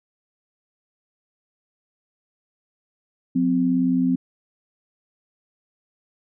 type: tone pair together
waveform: sine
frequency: 180 / 258.9 Hz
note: F#3 / C4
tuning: -47 / -18 cents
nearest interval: tritone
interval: 629 cents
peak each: -23 / -18 dBFS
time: 3.35-4.16 s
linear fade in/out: 10 ms
effects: none